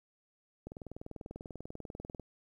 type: click train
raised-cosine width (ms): 2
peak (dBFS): -30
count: 32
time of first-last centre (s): 0.67-2.197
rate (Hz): 20.3
effects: 11-bit